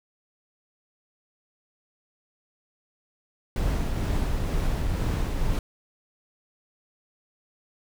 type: noise with tremolo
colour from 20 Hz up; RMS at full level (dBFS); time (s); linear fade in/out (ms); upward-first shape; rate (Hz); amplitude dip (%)
brown; -24; 3.56-5.59; 2; triangle; 2.1; 30
effects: none